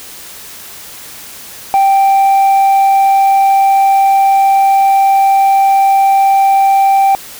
sine tone, 783 Hz, G5, 2 cents flat, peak -3 dBFS, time 1.74-7.15 s, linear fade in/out 0 ms, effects tanh soft clip ceiling -5 dBFS + white hiss -31 dBFS RMS until 7.39 s

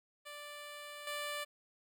10% pulse tone with level steps, 587.3 Hz, D5, in tune, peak -38 / -30 dBFS, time 0.25-1.45 s, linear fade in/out 20 ms, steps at 1.07 s, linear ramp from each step 2 ms, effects none

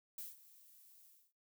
violet noise with ADSR envelope, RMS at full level -45 dBFS, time 0.18-1.33 s, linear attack 4 ms, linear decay 170 ms, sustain -18 dB, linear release 270 ms, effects noise-tail reverb RT60 0.4 s tail -26 dB re dry

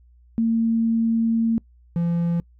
sine / triangle tone pair in turn, 227.5 / 170.43 Hz, A#3 / F3, -42 / -42 cents, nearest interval perfect fourth, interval 500 cents, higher first, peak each -17 dBFS, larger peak neither, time 0.38-1.58 / 1.96-2.4 s, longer first, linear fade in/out 0 ms, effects noise-tail reverb RT60 0.1 s tail -25 dB re dry + added 60 Hz sine -50 dBFS peak until 2.59 s

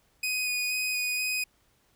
sawtooth tone with vibrato, 2489 Hz, D#7, in tune, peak -24 dBFS, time 0.23-1.44 s, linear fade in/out 5 ms, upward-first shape square, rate 2.1 Hz, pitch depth 10 cents each way, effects pink hiss -67 dBFS RMS until 1.95 s

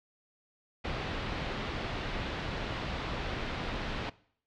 pink low-pass noise, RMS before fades -36 dBFS, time 0.84-4.1 s, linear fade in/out 10 ms, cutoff 3900 Hz, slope 24 dB/octave, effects noise-tail reverb RT60 0.6 s tail -21 dB re dry

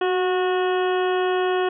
harmonic tone with a mistuned harmonic, 364.9 Hz, F#4, 24 cents flat, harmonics 1 / 2 / 3 / 4 / 5 / 7 / 8 / 9, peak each -20 / -26 / -30 / -32 / -34 / -37 / -38 / -39 dBFS, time 0.01-1.69 s, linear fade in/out 5 ms, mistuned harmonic 1, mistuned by +24 cents, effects none

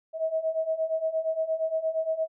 sine beating tone pair, 636 / 644.6 Hz, D#5 / E5, +38 / -39 cents, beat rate 8.6 Hz, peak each -30 / -27 dBFS, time 0.13-2.28 s, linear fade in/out 50 ms, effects none

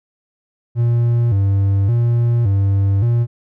triangle tone with vibrato, 108 Hz, A2, 32 cents flat, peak -10 dBFS, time 0.75-3.27 s, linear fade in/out 50 ms, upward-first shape square, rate 0.88 Hz, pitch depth 160 cents each way, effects none

